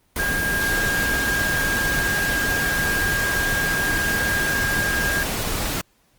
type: tone in noise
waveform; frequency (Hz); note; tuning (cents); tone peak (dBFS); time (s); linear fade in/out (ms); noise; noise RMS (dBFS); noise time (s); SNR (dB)
sine; 1618; G#6; -46; -21; 0.19-5.23; 0; pink; -25; 0.16-5.81; +1
effects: pink hiss -62 dBFS RMS until 6.18 s + Opus 24 kbps